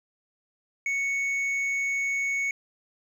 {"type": "tone with hard clipping", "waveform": "sine", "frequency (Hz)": 2217, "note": "C#7", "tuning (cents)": 0, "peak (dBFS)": -26, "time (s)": [0.86, 2.51], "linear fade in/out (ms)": 2, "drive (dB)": 4, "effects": []}